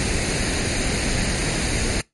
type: noise with comb filter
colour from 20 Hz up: pink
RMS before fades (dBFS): -22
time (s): 0-2.01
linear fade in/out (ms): 0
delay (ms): 0.45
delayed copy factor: +0.55
effects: noise-tail reverb RT60 0.2 s tail -23 dB re dry + MP3 48 kbps